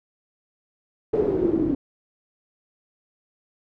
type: noise with low-pass filter sweep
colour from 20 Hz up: white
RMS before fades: -22 dBFS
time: 1.13-1.75 s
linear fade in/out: 5 ms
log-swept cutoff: 440 to 290 Hz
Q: 8.7
effects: none